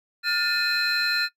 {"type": "tone cluster", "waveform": "triangle", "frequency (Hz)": [1420, 1776, 2473, 2564, 4120], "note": ["F6", "A6", "D#7", "E7", "C8"], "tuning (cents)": [28, 16, -11, -49, -28], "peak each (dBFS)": [-24, -26, -31, -32, -24], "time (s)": [0.23, 1.29], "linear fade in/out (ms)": 50, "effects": ["noise-tail reverb RT60 0.1 s tail -19 dB re dry", "tanh soft clip ceiling -12 dBFS"]}